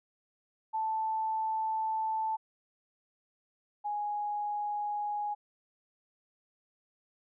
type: tone pair in turn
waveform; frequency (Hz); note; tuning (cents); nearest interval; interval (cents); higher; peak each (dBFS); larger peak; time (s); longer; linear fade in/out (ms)
sine; 880 / 830.6; A5 / G#5; 0 / 0; minor second; 100; first; -29 / -31; first; 0.73-2.37 / 3.84-5.35; first; 20
effects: none